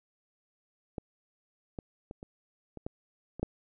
clicks, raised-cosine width 2 ms, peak -22 / -24 / -28 / -30 / -29 / -22 / -27 / -16 dBFS, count 8, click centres 0.982 / 1.788 / 2.111 / 2.229 / 2.773 / 2.865 / 3.396 / 3.43 s, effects none

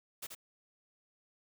white noise with echo, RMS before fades -42 dBFS, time 0.22-0.27 s, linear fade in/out 10 ms, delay 81 ms, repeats 1, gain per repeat -5 dB, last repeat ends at 0.351 s, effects none

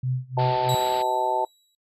sine tone with tremolo, 128.1 Hz, C3, 36 cents flat, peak -21 dBFS, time 0.03-0.75 s, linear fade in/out 5 ms, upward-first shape sine, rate 3.1 Hz, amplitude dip 95%
harmonic tone, 126.2 Hz, B2, 38 cents sharp, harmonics 3 / 4 / 5 / 6 / 7, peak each -31 / -32 / -28 / -31 / -23 dBFS, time 0.37-1.45 s, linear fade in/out 5 ms
white low-pass noise, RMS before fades -38 dBFS, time 0.38-1.03 s, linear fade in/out 20 ms, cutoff 4700 Hz, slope 96 dB/octave
sawtooth tone with exponential decay, 3897 Hz, B7, 24 cents flat, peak -24 dBFS, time 0.69-1.75 s, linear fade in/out 1 ms, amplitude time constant 230 ms
effects noise-tail reverb RT60 0.1 s tail -25 dB re dry + resampled to 32000 Hz

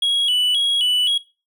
triangle tone with vibrato, 3136 Hz, G7, in tune, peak -14 dBFS, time 0.02-1.18 s, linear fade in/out 5 ms, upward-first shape square, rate 1.9 Hz, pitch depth 94 cents each way, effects noise-tail reverb RT60 0.3 s tail -20 dB re dry

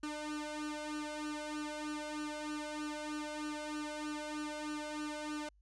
sawtooth tone with flanger, 301.2 Hz, D4, 44 cents sharp, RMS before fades -41 dBFS, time 0.03-5.49 s, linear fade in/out 5 ms, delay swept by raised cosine 0.69 to 1.41 ms, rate 3.2 Hz, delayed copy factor +0.9, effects added 50 Hz sine -64 dBFS peak until 5.61 s + resampled to 22050 Hz

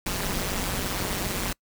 pink noise with amplitude modulation, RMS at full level -25 dBFS, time 0.06-1.53 s, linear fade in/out 5 ms, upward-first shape sine, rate 190 Hz, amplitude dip 85%, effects noise-tail reverb RT60 0.1 s tail -26 dB re dry

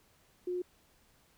sine tone, 359.4 Hz, F4, 50 cents sharp, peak -32 dBFS, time 0.47-0.62 s, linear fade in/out 5 ms, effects pink hiss -67 dBFS RMS until 1.37 s

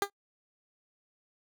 15% pulse tone with exponential decay, 401.7 Hz, G4, 42 cents sharp, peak -16 dBFS, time 0.02-0.1 s, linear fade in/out 1 ms, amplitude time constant 16 ms, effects noise-tail reverb RT60 0.1 s tail -26 dB re dry

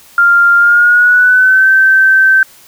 sine tone with pitch glide, 1396 to 1549 Hz, F6 to G6, -1 to -21 cents, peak -4 dBFS, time 0.18-2.43 s, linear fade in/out 2 ms, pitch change +180 cents, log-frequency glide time 0.57-1.69 s, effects white hiss -41 dBFS RMS until 2.67 s

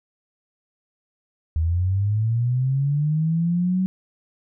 sine linear sweep, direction up, 77.78 to 189.1 Hz, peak -18 dBFS, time 1.56-3.86 s, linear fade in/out 0 ms, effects none

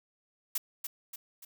blue noise with echo, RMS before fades -31 dBFS, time 0.55-0.58 s, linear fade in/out 5 ms, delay 290 ms, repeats 3, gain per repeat -6 dB, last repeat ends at 1.45 s, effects none

